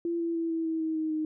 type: tone with pitch steps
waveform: sine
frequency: 339.6 / 335.3 / 331.1 / 326.9 / 322.8 / 318.7 / 314.7 / 310.7 Hz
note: F4 / E4 / E4 / E4 / E4 / D#4 / D#4 / D#4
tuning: -48 / +30 / +8 / -14 / -36 / +42 / +20 / -2 cents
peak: -27 dBFS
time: 0.05-1.25 s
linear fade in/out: 2 ms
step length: 150 ms
effects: none